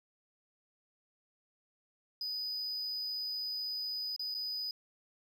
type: tone with dropouts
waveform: triangle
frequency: 4978 Hz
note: D#8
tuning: in tune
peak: -34 dBFS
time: 2.21-4.71 s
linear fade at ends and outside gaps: 2 ms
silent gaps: 4.163-4.194 / 4.343-4.348 s
effects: none